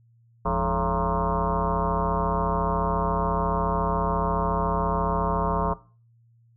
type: tone with frequency modulation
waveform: sine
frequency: 554.4 Hz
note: C#5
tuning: in tune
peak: -21 dBFS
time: 0.45-5.74 s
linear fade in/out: 10 ms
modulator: 127 Hz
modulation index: 4.8
effects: noise-tail reverb RT60 0.4 s tail -20 dB re dry + added 116 Hz sine -56 dBFS peak until 6.56 s